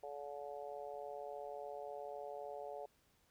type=harmonic tone; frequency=143.5 Hz; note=D3; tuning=40 cents flat; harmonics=3 / 4 / 5 / 6; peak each=-50 / -48 / -49 / -55 dBFS; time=0.03-2.86 s; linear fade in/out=5 ms; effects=pink hiss -74 dBFS RMS until 3.3 s